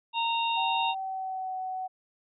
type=harmonic tone; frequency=924 Hz; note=A#5; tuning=16 cents flat; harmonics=1 / 3 / 4; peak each=-27 / -32 / -33 dBFS; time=0.13-0.95 s; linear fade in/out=50 ms
type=tone with pitch glide; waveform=sine; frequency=770 to 748.9 Hz; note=G5 to F#5; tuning=-31 to +21 cents; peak=-31 dBFS; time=0.56-1.88 s; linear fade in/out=20 ms; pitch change=-48 cents; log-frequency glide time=0.87-1.57 s
effects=none